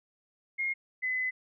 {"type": "tone pair in turn", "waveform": "sine", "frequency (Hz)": [2140, 2020], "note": ["C7", "B6"], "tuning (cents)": [38, 39], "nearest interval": "minor second", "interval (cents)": 99, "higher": "first", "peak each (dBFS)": -28, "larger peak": "neither", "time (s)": [[0.58, 0.74], [1.02, 1.31]], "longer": "second", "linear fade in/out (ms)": 20, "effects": []}